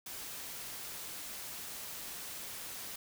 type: noise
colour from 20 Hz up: white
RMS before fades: -44 dBFS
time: 0.06-2.96 s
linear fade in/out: 5 ms
effects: none